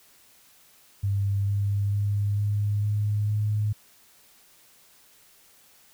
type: tone with pitch steps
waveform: sine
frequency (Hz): 99.6 / 100.76 / 101.93 / 103.11 / 104.31 / 105.52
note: G2 / G2 / G#2 / G#2 / G#2 / G#2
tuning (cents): +28 / +48 / -32 / -12 / +8 / +28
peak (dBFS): -22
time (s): 1.03-3.73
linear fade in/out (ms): 10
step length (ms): 450
effects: white hiss -57 dBFS RMS until 5.93 s